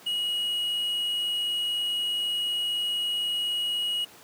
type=tone with quantisation; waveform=triangle; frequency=2899 Hz; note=F#7; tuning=36 cents flat; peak=-24 dBFS; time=0.06-4.05 s; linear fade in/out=10 ms; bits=8; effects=pink hiss -50 dBFS RMS until 4.23 s + high-pass 200 Hz 12 dB/octave